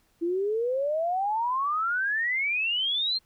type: exponential sweep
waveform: sine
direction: up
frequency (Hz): 329.6 to 4239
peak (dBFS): -24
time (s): 0.21-3.19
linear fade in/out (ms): 20
effects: pink hiss -67 dBFS RMS until 3.25 s